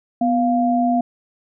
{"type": "tone pair together", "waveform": "sine", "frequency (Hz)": [246.9, 698.3], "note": ["B3", "F5"], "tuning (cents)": [0, 0], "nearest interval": "octave + tritone", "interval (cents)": 1800, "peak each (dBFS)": [-17, -18], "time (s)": [0.21, 1.01], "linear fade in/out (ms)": 5, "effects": []}